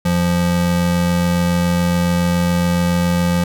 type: tone pair together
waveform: square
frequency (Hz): 87.15 / 174.3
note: F2 / F3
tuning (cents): -3 / -3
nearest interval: octave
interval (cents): 1200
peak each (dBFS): -24 / -15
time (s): 0.05-3.44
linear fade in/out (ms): 5
effects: none